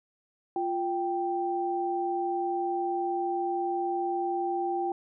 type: tone pair together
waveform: sine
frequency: 349.2 / 783.9 Hz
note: F4 / G5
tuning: 0 / 0 cents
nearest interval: octave + major second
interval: 1400 cents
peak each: -30 / -29 dBFS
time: 0.56-4.92 s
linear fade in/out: 2 ms
effects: none